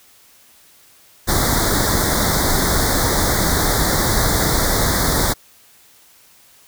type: band-stop noise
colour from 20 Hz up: pink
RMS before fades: -17 dBFS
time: 1.27-5.34 s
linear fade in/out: 20 ms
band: 2100 to 3500 Hz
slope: 96 dB/octave
effects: white hiss -50 dBFS RMS until 6.67 s